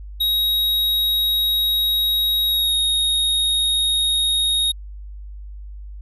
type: tone with pitch glide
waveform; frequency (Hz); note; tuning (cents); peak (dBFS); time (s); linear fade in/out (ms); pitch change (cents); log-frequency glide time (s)
square; 3800 to 3741; A#7 to A#7; +33 to +5; -17; 0.2-4.72; 10; -28; 2.46-2.75
effects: added 50 Hz sine -32 dBFS peak until 6.01 s